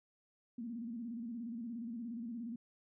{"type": "tone with vibrato", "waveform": "sine", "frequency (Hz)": 233.1, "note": "A#3", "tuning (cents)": 0, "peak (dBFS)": -40, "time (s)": [0.58, 2.56], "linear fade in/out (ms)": 5, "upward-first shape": "square", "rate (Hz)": 17, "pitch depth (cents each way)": 79, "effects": []}